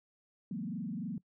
sine tone with frequency modulation, 204.7 Hz, G#3, 25 cents flat, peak -35 dBFS, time 0.51-1.18 s, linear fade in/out 2 ms, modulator 23.4 Hz, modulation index 1.8, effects noise-tail reverb RT60 0.1 s tail -21 dB re dry

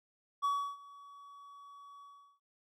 triangle tone with ADSR envelope, 1132 Hz, C#6, 36 cents sharp, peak -26 dBFS, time 0.42-2.4 s, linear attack 26 ms, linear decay 320 ms, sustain -23 dB, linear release 380 ms, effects none

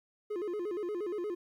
triangle tone with vibrato, 384.2 Hz, G4, 35 cents flat, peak -31 dBFS, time 0.3-1.35 s, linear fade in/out 10 ms, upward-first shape square, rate 8.5 Hz, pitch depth 160 cents each way, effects 12-bit

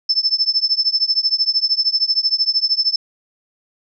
sine tone with tremolo, 5274 Hz, E8, in tune, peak -10 dBFS, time 0.09-2.96 s, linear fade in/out 5 ms, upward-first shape triangle, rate 13 Hz, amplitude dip 100%, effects none

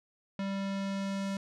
square tone with low-pass filter sweep, 196 Hz, G3, in tune, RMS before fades -34 dBFS, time 0.39-1.37 s, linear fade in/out 2 ms, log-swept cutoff 3800 to 7900 Hz, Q 0.87, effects none

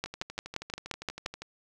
two click trains, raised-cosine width 0.2 ms, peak -14 / -23 dBFS, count 8 / 18, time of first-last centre 0.04-1.262 / 0.06-1.42 s, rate 5.73 / 12.5 Hz, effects none

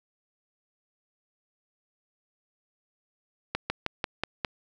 slowing click train, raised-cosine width 0.3 ms, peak -11 dBFS, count 6, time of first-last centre 3.55-4.448 s, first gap 150 ms, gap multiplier 1.09, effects none

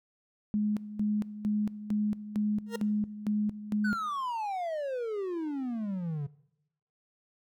sine tone with tremolo, 210 Hz, G#3, 19 cents sharp, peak -25 dBFS, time 0.54-3.93 s, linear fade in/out 0 ms, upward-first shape square, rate 2.2 Hz, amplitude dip 75%
40% pulse tone with exponential growth, 466.2 Hz, A#4, in tune, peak -27 dBFS, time 2.66-2.76 s, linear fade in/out 5 ms, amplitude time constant 20 ms
triangle exponential sweep, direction down, 1532 to 137.9 Hz, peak -29 dBFS, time 3.84-6.27 s, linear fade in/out 10 ms
effects noise-tail reverb RT60 0.8 s tail -20 dB re dry

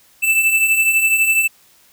square beating tone pair, 2637 / 2649 Hz, E7 / E7, 0 / +8 cents, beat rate 12 Hz, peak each -21 / -14 dBFS, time 0.22-1.48 s, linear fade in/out 20 ms, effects white hiss -52 dBFS RMS until 1.92 s

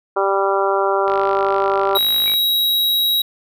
harmonic tone, 196 Hz, G3, in tune, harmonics 2 / 3 / 4 / 5 / 6 / 7, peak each -19 / -21 / -22 / -23 / -24 / -24 dBFS, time 0.16-1.98 s, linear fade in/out 10 ms
click train, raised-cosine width 0.3 ms, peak -15 dBFS, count 66, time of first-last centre 1.08-2.337 s, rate 51.7 Hz
square tone, 3842 Hz, B7, 48 cents flat, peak -15 dBFS, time 1.95-3.22 s, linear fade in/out 5 ms
sine tone with exponential decay, 2312 Hz, D7, 28 cents flat, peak -24 dBFS, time 2.27-2.45 s, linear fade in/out 1 ms, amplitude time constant 38 ms
effects none

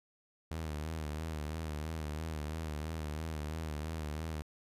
sawtooth tone with vibrato, 77.78 Hz, D#2, in tune, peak -33 dBFS, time 0.51-4.42 s, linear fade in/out 0 ms, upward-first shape sine, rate 3 Hz, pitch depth 74 cents each way, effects resampled to 32000 Hz

